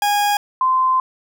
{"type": "tone pair in turn", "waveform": ["40% pulse", "sine"], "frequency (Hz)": [822, 1035.7], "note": ["G#5", "C6"], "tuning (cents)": [-18, -18], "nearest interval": "major third", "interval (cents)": 400, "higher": "second", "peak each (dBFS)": [-14, -13], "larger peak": "second", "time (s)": [[0.02, 0.37], [0.61, 1]], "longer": "second", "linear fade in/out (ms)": 2, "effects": []}